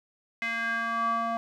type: tone with band-pass filter sweep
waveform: square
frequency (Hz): 230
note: A#3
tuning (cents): -23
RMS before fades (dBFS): -29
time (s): 0.42-1.37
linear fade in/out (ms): 0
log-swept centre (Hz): 2100 to 880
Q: 4.9
effects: none